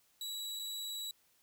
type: tone with dropouts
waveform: sawtooth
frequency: 3906 Hz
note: B7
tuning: 20 cents flat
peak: -36 dBFS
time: 0.21-1.11 s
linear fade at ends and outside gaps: 2 ms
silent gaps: 0.592-0.595 s
effects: white hiss -71 dBFS RMS until 1.42 s